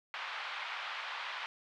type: band-pass noise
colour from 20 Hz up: pink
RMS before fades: -41 dBFS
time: 0.14-1.46 s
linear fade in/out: 0 ms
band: 880 to 3500 Hz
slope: 24 dB/octave
effects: none